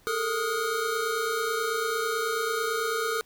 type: tone cluster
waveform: square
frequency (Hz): 424.3 / 453.4 / 1245 / 1436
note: G#4 / A#4 / D#6 / F6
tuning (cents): +37 / -48 / +1 / +48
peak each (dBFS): -37 / -30 / -33 / -33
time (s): 0.07-3.21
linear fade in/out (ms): 0
effects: pink hiss -60 dBFS RMS until 3.25 s